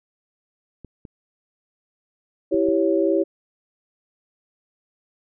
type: clicks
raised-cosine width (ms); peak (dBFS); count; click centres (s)
3; -26; 4; 0.847 / 1.052 / 2.544 / 2.687
type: chord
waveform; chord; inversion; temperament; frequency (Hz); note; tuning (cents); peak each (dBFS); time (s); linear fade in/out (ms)
sine; C# diminished; first; equal; 329.6 / 392 / 554.4; E4 / G4 / C#5; 0 / 0 / 0; -20 / -21 / -22; 2.51-3.24; 20
effects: none